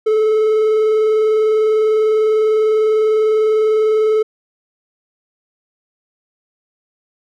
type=tone with vibrato; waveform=triangle; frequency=433.3 Hz; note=A4; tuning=27 cents flat; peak=-9 dBFS; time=0.06-4.23 s; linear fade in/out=10 ms; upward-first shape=sine; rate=20 Hz; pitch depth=27 cents each way; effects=none